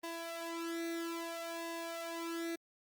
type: tone with flanger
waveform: sawtooth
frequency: 334.1 Hz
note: E4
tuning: 23 cents sharp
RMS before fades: -41 dBFS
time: 0.03-2.56 s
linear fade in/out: 10 ms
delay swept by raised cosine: 1.1 to 2.5 ms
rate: 0.6 Hz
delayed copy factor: +0.8
effects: Opus 32 kbps